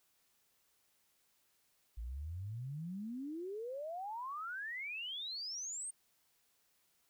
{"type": "exponential sweep", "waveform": "sine", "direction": "up", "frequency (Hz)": [53.6, 8880], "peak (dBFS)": -40, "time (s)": [1.97, 5.91], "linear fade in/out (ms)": 10, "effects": ["white hiss -75 dBFS RMS until 7.09 s"]}